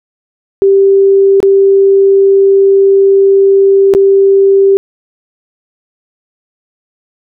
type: tone with dropouts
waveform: sine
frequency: 392 Hz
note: G4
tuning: in tune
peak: -3 dBFS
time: 0.62-4.77 s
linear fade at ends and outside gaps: 0 ms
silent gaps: 1.403-1.429 / 3.938-3.949 s
effects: none